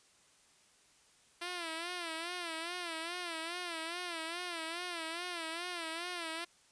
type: tone with vibrato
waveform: 5% pulse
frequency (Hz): 339.9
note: F4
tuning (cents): -47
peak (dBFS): -27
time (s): 1.41-6.45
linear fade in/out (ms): 10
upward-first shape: sine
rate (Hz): 2.4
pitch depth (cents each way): 100
effects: white hiss -66 dBFS RMS until 6.71 s + resampled to 22050 Hz